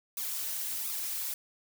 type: noise with flanger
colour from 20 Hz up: blue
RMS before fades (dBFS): -35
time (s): 0.17-1.34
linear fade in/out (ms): 2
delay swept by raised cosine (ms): 0.81 to 5.41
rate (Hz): 1.4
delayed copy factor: +0.85
effects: none